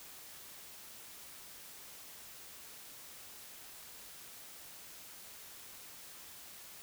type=silence; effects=white hiss -52 dBFS RMS until 6.82 s